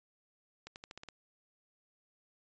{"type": "accelerating click train", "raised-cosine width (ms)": 0.2, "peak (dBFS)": -29, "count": 7, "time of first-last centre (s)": [0.67, 1.087], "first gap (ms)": 89, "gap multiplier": 0.9, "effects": ["resampled to 16000 Hz"]}